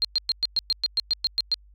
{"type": "tone bursts", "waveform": "sine", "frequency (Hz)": 4197, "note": "C8", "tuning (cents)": 5, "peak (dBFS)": -19, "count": 12, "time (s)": [0.02, 1.542], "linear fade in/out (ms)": 0, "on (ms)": 26, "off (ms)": 110, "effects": ["added 50 Hz sine -50 dBFS peak until 1.74 s"]}